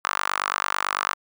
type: tone with high-pass filter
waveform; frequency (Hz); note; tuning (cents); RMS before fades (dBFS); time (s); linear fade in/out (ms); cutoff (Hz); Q
sawtooth; 49; G1; 0; -26; 0.04-1.14; 10; 1200; 3.8
effects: none